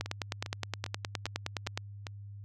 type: two click trains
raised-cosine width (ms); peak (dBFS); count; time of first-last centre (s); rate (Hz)
0.2; -15 / -21; 18 / 6; 0.01-1.775 / 0.06-2.068; 9.63 / 2.49
effects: added 101 Hz sine -43 dBFS peak until 2.44 s